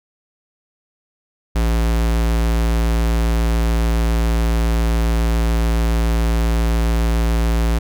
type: tone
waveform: square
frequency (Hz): 56.7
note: A#1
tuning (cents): -47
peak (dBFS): -15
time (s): 1.55-7.79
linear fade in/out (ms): 10
effects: none